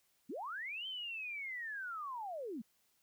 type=linear two-way sweep; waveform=sine; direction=up then down; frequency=196 to 3136 to 196 Hz; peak=-40 dBFS; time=0.29-2.62 s; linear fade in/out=10 ms; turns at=0.87 s; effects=white hiss -75 dBFS RMS until 3.02 s